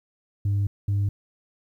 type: tone bursts at uneven times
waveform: sine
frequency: 100.5 Hz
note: G2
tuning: 44 cents sharp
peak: -18 dBFS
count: 2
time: 0.45-0.67 / 0.88-1.09 s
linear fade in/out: 5 ms
effects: tanh soft clip ceiling -19 dBFS + 10-bit